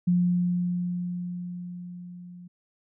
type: tone with level ramp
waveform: sine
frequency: 177.3 Hz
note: F3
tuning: 26 cents sharp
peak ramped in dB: -18 to -42 dBFS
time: 0.07-2.48 s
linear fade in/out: 10 ms
effects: none